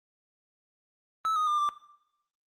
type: tone with pitch steps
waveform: triangle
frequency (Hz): 1306 / 1243 / 1200 / 1179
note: E6 / D#6 / D6 / D6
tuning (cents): -17 / -2 / +37 / +6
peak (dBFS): -23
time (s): 1.25-1.69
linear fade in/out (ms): 0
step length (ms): 110
effects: noise-tail reverb RT60 0.8 s tail -17 dB re dry + Opus 24 kbps